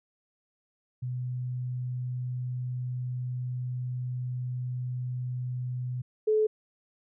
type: tone pair in turn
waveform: sine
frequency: 125.2 / 431.2 Hz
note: B2 / A4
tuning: +24 / -35 cents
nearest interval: octave + major sixth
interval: 2141 cents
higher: second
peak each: -30 / -21 dBFS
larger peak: second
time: 1.02-6.02 / 6.27-6.47 s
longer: first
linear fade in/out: 10 ms
effects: none